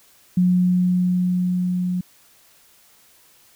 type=tone with level ramp; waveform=sine; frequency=180.5 Hz; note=F#3; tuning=43 cents flat; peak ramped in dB=-13 to -20 dBFS; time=0.37-2.01 s; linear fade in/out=5 ms; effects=white hiss -54 dBFS RMS until 3.55 s